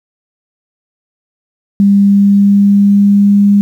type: tone with pitch glide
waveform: sine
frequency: 200 to 202.2 Hz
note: G3 to G#3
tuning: +35 to -46 cents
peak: -4 dBFS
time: 1.8-3.61 s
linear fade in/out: 0 ms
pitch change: +19 cents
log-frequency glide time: 2.07-3.45 s
effects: 7-bit